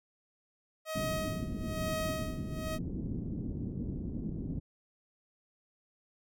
sawtooth tone with tremolo, 632 Hz, D#5, 27 cents sharp, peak -29 dBFS, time 0.85-2.79 s, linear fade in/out 50 ms, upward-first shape sine, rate 1.1 Hz, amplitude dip 90%
white low-pass noise, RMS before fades -37 dBFS, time 0.95-4.6 s, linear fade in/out 10 ms, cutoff 270 Hz, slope 24 dB/octave
effects none

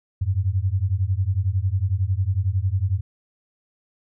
sine beating tone pair, 90 / 101 Hz, F#2 / G#2, -47 / -48 cents, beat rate 11 Hz, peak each -22 dBFS, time 0.21-3.01 s, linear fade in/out 10 ms, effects none

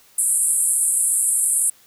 white band-pass noise, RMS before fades -19 dBFS, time 0.18-1.7 s, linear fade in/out 5 ms, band 8100 to 11000 Hz, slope 96 dB/octave, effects white hiss -53 dBFS RMS until 1.86 s

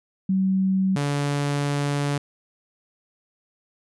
sine / sawtooth tone pair in turn, 190.3 / 143.47 Hz, F#3 / D3, +49 / -40 cents, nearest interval perfect fourth, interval 489 cents, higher first, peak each -18 dBFS, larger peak neither, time 0.29-0.96 / 0.96-2.18 s, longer second, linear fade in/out 5 ms, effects resampled to 24000 Hz

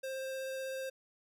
square tone with vibrato, 529 Hz, C5, 19 cents sharp, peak -38 dBFS, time 0.03-0.9 s, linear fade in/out 10 ms, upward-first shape sine, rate 16 Hz, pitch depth 8 cents each way, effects none

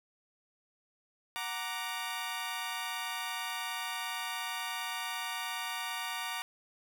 15% pulse chord, Gb augmented, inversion none, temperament equal, 740 / 932.3 / 1174.7 Hz, Gb5 / Bb5 / D6, 0 / 0 / 0 cents, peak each -35 / -32 / -34 dBFS, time 1.36-6.42 s, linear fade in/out 0 ms, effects none

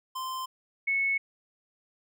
square / sine tone pair in turn, 1039 / 2202 Hz, C6 / C#7, -12 / -12 cents, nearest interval octave + minor second, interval 1300 cents, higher second, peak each -33 / -24 dBFS, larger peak second, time 0.15-0.46 / 0.87-1.18 s, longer neither, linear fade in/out 10 ms, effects none

